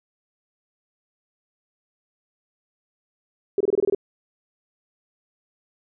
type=tone bursts; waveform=sine; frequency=398.9 Hz; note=G4; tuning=30 cents sharp; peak=-16 dBFS; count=8; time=3.58-3.948 s; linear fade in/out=2 ms; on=25 ms; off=24 ms; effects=none